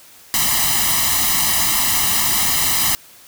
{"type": "noise with comb filter", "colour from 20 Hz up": "white", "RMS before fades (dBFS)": -17, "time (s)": [0.34, 2.95], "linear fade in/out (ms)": 0, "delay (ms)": 1, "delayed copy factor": 0.9, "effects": ["white hiss -45 dBFS RMS until 3.27 s"]}